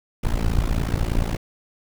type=noise with amplitude modulation; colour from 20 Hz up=brown; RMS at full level=-18 dBFS; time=0.23-1.37 s; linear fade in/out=10 ms; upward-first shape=sine; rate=56.6 Hz; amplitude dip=95%; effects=none